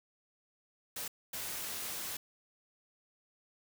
white noise bursts at uneven times, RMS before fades -40 dBFS, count 2, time 0.96-1.08 / 1.33-2.17 s, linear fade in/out 5 ms, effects none

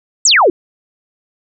sine exponential sweep, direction down, 8330 to 315.7 Hz, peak -6 dBFS, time 0.25-0.5 s, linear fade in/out 2 ms, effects none

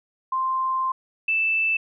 sine tone pair in turn, 1046.5 / 2643 Hz, C6 / E7, 0 / +4 cents, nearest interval octave + major third, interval 1604 cents, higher second, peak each -21 / -19 dBFS, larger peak second, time 0.32-0.92 / 1.28-1.77 s, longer first, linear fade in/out 5 ms, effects none

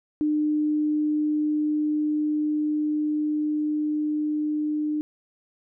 sine tone with level ramp, 302 Hz, D4, 48 cents sharp, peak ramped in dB -20 to -23 dBFS, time 0.21-5.01 s, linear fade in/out 0 ms, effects none

